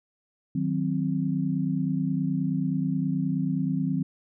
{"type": "chord", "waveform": "sine", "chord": "C diminished", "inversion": "first", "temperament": "equal", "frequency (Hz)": [155.56, 185, 261.6], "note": ["Eb3", "Gb3", "C4"], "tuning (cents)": [0, 0, 0], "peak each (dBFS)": -28, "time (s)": [0.55, 4.03], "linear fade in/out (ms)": 5, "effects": []}